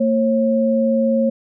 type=tone pair together; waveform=sine; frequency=227.9 / 542 Hz; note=A#3 / C#5; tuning=-39 / -39 cents; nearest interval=octave + minor third; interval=1500 cents; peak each=-16 / -17 dBFS; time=0-1.3 s; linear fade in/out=10 ms; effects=none